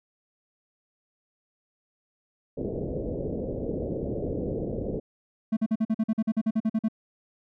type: low-pass noise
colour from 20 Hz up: white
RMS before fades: -31 dBFS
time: 2.57-5 s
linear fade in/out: 10 ms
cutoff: 550 Hz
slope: 48 dB/octave
type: tone bursts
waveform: triangle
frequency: 220.6 Hz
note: A3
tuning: 5 cents sharp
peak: -19 dBFS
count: 15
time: 5.52-6.885 s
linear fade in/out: 10 ms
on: 49 ms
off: 45 ms
effects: none